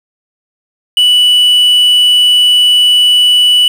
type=tone with quantisation; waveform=triangle; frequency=2960 Hz; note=F#7; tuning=in tune; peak=-3 dBFS; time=0.97-3.68 s; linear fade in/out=2 ms; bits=5; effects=none